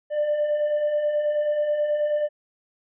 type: beating tone pair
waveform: triangle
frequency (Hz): 587.3 / 596.6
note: D5 / D5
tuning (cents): 0 / +27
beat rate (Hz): 9.3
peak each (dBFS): -27 / -18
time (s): 0.1-2.29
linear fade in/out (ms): 50
effects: tanh soft clip ceiling -16 dBFS + resampled to 8000 Hz